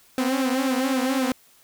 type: tone with flanger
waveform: sawtooth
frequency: 261.6 Hz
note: C4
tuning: in tune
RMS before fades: -23 dBFS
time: 0.18-1.32 s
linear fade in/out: 0 ms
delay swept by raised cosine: 0.96 to 6.86 ms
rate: 3.9 Hz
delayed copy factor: -0.8
effects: white hiss -56 dBFS RMS until 1.63 s